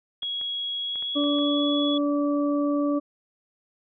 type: tone with pitch glide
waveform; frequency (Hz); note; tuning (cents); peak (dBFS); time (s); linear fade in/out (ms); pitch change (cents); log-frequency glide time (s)
sine; 3322 to 3384; G#7 to G#7; 0 to +32; -27; 0.22-1.98; 5; +32; 0.78-1.65
type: clicks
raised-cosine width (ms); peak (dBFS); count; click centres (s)
0.5; -31; 6; 0.23 / 0.413 / 0.957 / 1.025 / 1.239 / 1.386
type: harmonic tone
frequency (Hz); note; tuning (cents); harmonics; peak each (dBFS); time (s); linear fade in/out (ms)
289.1; D4; -27; 1 / 2 / 4; -22 / -28 / -34; 1.15-3; 20
effects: none